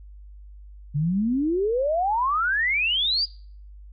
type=exponential sweep; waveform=sine; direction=up; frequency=138.59 to 4945 Hz; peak=-20 dBFS; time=0.94-3.26 s; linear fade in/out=20 ms; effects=noise-tail reverb RT60 0.5 s tail -23 dB re dry + added 50 Hz sine -41 dBFS peak until 3.92 s